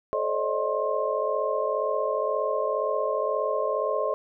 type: tone cluster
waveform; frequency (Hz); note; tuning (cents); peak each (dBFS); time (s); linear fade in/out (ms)
sine; 432.1 / 534 / 589 / 631 / 1064; A4 / C5 / D5 / D#5 / C6; -31 / +35 / +5 / +24 / +29; -30; 0.13-4.14; 0
effects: none